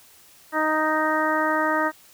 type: harmonic tone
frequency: 311.1 Hz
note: D#4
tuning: in tune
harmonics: 1 / 2 / 3 / 4 / 5 / 6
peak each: -27 / -26 / -26 / -26 / -28 / -28 dBFS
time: 0.52-1.92 s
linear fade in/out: 50 ms
effects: white hiss -52 dBFS RMS until 2.13 s